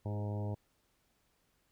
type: harmonic tone with a mistuned harmonic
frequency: 103.83 Hz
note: G#2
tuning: in tune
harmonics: 1 / 2 / 3 / 4 / 5 / 6 / 7 / 8 / 9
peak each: -35 / -44 / -48 / -48 / -49 / -49 / -55 / -53 / -55 dBFS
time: 0.05-0.55 s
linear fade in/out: 10 ms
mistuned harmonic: 4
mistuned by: -17 cents
effects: pink hiss -75 dBFS RMS until 1.71 s